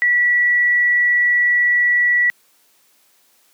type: tone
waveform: sine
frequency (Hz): 1946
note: B6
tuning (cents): -26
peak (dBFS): -12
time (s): 0.02-2.3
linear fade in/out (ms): 0
effects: white hiss -57 dBFS RMS until 3.53 s + high-pass 200 Hz 12 dB/octave